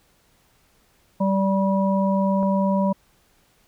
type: harmonic tone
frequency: 194.1 Hz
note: G3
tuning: 17 cents flat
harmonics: 1 / 3 / 5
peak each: -19 / -24 / -26 dBFS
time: 1.2-2.93 s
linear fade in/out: 10 ms
type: click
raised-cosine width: 1 ms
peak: -21 dBFS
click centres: 2.43 s
effects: pink hiss -61 dBFS RMS until 3.67 s